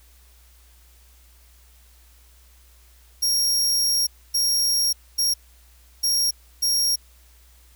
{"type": "tone bursts at uneven times", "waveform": "sawtooth", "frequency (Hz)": 5588, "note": "F8", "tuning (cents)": 0, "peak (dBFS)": -16, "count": 5, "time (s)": [[3.22, 4.07], [4.34, 4.93], [5.18, 5.34], [6.03, 6.31], [6.62, 6.96]], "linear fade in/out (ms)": 10, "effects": ["added 60 Hz sine -51 dBFS peak until 7.75 s", "white hiss -57 dBFS RMS until 7.75 s"]}